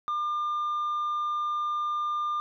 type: tone with tanh clipping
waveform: sine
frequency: 1200 Hz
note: D6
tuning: 37 cents sharp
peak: -27 dBFS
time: 0.08-2.4 s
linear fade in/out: 0 ms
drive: 2 dB
effects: none